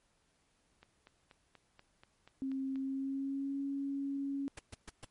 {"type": "click train", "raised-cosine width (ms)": 0.3, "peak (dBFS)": -39, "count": 9, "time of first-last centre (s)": [0.83, 2.758], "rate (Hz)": 4.15}
{"type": "tone with pitch glide", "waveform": "sine", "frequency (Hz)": [267.6, 277.4], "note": ["C4", "C#4"], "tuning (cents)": [39, 1], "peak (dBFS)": -34, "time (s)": [2.42, 4.48], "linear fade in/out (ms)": 0, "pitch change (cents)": 62, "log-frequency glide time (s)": [2.78, 3.61]}
{"type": "noise bursts", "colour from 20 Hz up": "pink", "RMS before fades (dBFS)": -46, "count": 4, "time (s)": [4.57, 5.048], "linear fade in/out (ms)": 5, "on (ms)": 22, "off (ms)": 130}
{"effects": ["pink hiss -74 dBFS RMS until 5.1 s", "MP3 48 kbps"]}